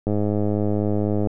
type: click train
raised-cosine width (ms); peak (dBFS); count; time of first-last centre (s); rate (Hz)
2; -10; 126; 0.07-1.272; 104
effects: none